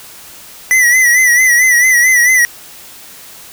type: tone with vibrato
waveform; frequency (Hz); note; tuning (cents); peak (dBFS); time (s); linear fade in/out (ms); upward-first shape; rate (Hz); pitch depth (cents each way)
square; 1975.5; B6; 0; -7; 0.71-2.45; 0; sine; 4.5; 72
effects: white hiss -35 dBFS RMS until 3.52 s